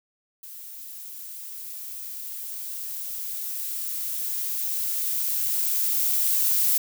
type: noise with level ramp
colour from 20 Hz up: violet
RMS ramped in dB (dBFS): -41 to -21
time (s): 0.43-6.78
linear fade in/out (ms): 5
effects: none